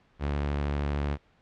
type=tone with vibrato; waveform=sawtooth; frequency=72 Hz; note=D2; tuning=34 cents flat; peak=-23 dBFS; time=0.19-1.18 s; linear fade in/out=50 ms; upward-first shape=sine; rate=13 Hz; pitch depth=21 cents each way; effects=pink hiss -64 dBFS RMS until 1.41 s + low-pass 3000 Hz 12 dB/octave